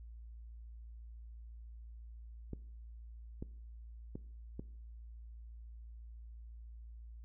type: clicks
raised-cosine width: 3 ms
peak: -29 dBFS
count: 4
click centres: 2.533 / 3.425 / 4.155 / 4.595 s
effects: noise-tail reverb RT60 0.6 s tail -20 dB re dry + added 57 Hz sine -48 dBFS peak until 7.24 s